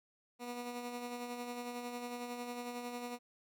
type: tone with tremolo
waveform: 15% pulse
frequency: 242.9 Hz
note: B3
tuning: 29 cents flat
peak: -33 dBFS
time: 0.39-3.19 s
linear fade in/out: 50 ms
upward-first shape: sine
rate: 11 Hz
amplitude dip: 40%
effects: none